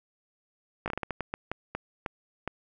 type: slowing click train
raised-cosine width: 0.5 ms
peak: -16 dBFS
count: 13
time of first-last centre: 0.86-2.476 s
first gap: 18 ms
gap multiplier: 1.33
effects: none